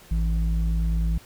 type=tone with low-pass filter; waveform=square; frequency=55.1 Hz; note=A1; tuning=3 cents sharp; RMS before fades=-23 dBFS; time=0.11-1.18 s; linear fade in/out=5 ms; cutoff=130 Hz; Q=4.5; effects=pink hiss -50 dBFS RMS until 1.25 s